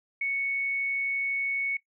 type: tone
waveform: sine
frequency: 2217 Hz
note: C#7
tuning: in tune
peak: -26 dBFS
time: 0.21-1.77 s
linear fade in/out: 5 ms
effects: noise-tail reverb RT60 0.1 s tail -19 dB re dry